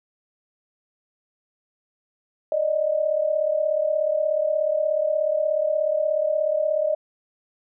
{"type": "tone pair together", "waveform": "sine", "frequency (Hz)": [585.6, 622.3], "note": ["D5", "D#5"], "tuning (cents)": [-5, 0], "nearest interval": "minor second", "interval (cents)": 105, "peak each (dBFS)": [-24, -21], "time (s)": [2.52, 6.95], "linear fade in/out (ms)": 2, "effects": []}